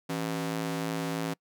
sawtooth ring-modulated tone, 219.1 Hz, A3, 7 cents flat, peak -23 dBFS, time 0.09-1.34 s, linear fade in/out 10 ms, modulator 54 Hz, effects noise-tail reverb RT60 0.1 s tail -25 dB re dry

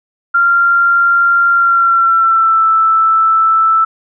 sine tone with pitch glide, 1386 to 1321.1 Hz, F6 to E6, -14 to +3 cents, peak -7 dBFS, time 0.34-3.85 s, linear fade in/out 10 ms, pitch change -83 cents, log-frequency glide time 1.52-2.67 s, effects none

